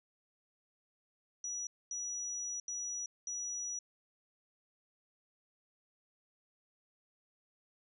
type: tone bursts at uneven times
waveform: sine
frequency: 5850 Hz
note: F#8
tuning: 21 cents flat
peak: -37 dBFS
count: 4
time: 1.44-1.67 / 1.91-2.6 / 2.68-3.06 / 3.27-3.79 s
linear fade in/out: 2 ms
effects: none